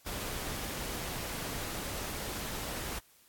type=noise; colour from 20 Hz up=pink; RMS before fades=-38 dBFS; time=0.06-2.99 s; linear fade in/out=5 ms; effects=white hiss -63 dBFS RMS until 3.28 s + AAC 64 kbps